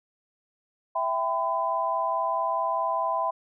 sine chord, E minor, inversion none, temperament equal with one note detuned, 659.3 / 784 / 1008.5 Hz, E5 / G5 / B5, 0 / 0 / +36 cents, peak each -29 / -31 / -26 dBFS, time 0.95-3.31 s, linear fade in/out 10 ms, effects none

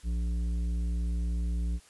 triangle tone with tanh clipping, 58.27 Hz, A#1, in tune, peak -29 dBFS, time 0.03-1.8 s, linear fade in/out 50 ms, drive 14 dB, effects white hiss -58 dBFS RMS until 1.89 s + resampled to 24000 Hz

